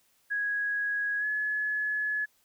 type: tone with pitch glide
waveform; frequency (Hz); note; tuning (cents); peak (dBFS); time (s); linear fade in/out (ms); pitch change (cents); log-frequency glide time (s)
sine; 1660 to 1703.7; G#6 to G#6; -1 to +44; -27; 0.3-2.26; 20; +45; 1.19-1.25
effects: white hiss -68 dBFS RMS until 2.44 s